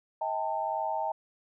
sine tone cluster, 637 / 797 / 899 Hz, D#5 / G5 / A5, +41 / +28 / +37 cents, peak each -34 / -33 / -32 dBFS, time 0.21-1.12 s, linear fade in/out 5 ms, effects none

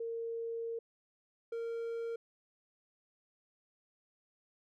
sine / triangle tone pair in turn, 460 / 462 Hz, A#4 / A#4, -23 / -16 cents, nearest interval unison, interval 7 cents, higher second, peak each -36 / -34 dBFS, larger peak second, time 0-0.79 / 1.52-2.16 s, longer first, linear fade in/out 5 ms, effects none

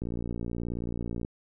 click train, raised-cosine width 3 ms, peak -21 dBFS, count 73, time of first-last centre 0.02-1.249 s, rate 58.6 Hz, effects none

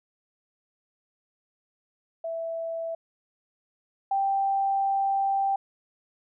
sine tone pair in turn, 660 / 784.9 Hz, E5 / G5, +2 / +2 cents, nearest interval minor third, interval 300 cents, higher second, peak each -29 / -22 dBFS, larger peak second, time 2.24-2.95 / 4.11-5.56 s, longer second, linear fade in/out 5 ms, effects none

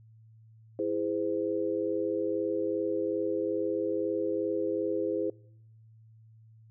sine chord, E augmented, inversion none, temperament just, 329.6 / 412 / 515 Hz, E4 / G#4 / B#4, 0 / -14 / -28 cents, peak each -32 dBFS, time 0.79-5.3 s, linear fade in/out 2 ms, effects noise-tail reverb RT60 0.8 s tail -25 dB re dry + added 111 Hz sine -53 dBFS peak until 6.7 s

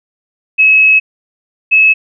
sine tone pair in turn, 2573 / 2588 Hz, E7 / E7, -43 / -32 cents, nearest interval unison, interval 11 cents, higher second, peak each -4 dBFS, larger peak neither, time 0.58-1 / 1.71-1.94 s, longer first, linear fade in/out 20 ms, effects none

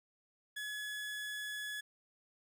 30% pulse tone, 1697 Hz, G#6, 37 cents sharp, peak -37 dBFS, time 0.56-1.81 s, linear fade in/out 10 ms, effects none

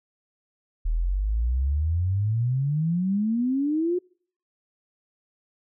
sine exponential sweep, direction up, 38.22 to 366.1 Hz, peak -21 dBFS, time 0.85-3.99 s, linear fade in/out 10 ms, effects noise-tail reverb RT60 0.5 s tail -25 dB re dry

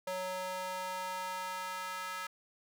square tone with high-pass filter sweep, 185 Hz, F#3, in tune, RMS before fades -39 dBFS, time 0.07-2.27 s, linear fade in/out 5 ms, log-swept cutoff 620 to 1300 Hz, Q 2.3, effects none

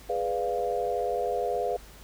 sine chord, G# diminished seventh, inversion none, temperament equal, 415.3 / 493.9 / 587.3 / 698.5 Hz, G#4 / B4 / D5 / F5, 0 / 0 / 0 / 0 cents, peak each -32 / -30 / -35 / -30 dBFS, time 0.09-1.77 s, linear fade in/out 10 ms, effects added 50 Hz sine -50 dBFS peak until 2.03 s + pink hiss -51 dBFS RMS until 2.03 s

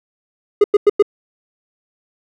triangle tone bursts, 412 Hz, G#4, 14 cents flat, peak -4 dBFS, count 4, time 0.61-1.025 s, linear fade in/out 5 ms, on 31 ms, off 97 ms, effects none

